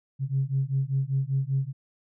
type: beating tone pair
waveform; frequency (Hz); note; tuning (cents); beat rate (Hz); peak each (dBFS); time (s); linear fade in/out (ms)
sine; 132.9 / 138; C3 / C#3; +27 / -7; 5.1; -26; 0.19-1.73; 50
effects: tanh soft clip ceiling -16 dBFS